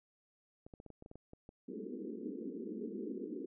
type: clicks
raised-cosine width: 2 ms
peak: -38 dBFS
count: 11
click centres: 0.665 / 0.738 / 0.801 / 0.863 / 0.903 / 1.024 / 1.061 / 1.114 / 1.156 / 1.334 / 1.491 s
type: band-pass noise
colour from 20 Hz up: pink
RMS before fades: -43 dBFS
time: 1.68-3.46 s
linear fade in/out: 10 ms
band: 200 to 460 Hz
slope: 96 dB/octave
effects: none